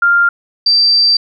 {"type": "tone pair in turn", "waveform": "sine", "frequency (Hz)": [1396.9, 4681], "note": ["F6", "D8"], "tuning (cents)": [0, -7], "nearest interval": "octave + major sixth", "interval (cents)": 2093, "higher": "second", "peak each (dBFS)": -7, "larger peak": "neither", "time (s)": [[0.02, 0.29], [0.66, 1.17]], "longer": "second", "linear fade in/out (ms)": 5, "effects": []}